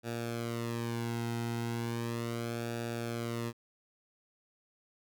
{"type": "tone with flanger", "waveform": "sawtooth", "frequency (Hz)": 117.1, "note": "A#2", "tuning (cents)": 8, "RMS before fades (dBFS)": -36, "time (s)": [0.03, 3.53], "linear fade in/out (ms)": 50, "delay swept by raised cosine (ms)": [0.96, 1.76], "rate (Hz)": 0.36, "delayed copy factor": -0.75, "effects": []}